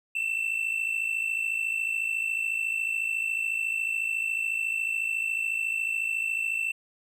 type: tone pair together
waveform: triangle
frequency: 2634 / 2688 Hz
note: E7 / E7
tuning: -2 / +33 cents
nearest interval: unison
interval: 35 cents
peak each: -30 / -26 dBFS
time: 0.15-6.72 s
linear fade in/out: 5 ms
effects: none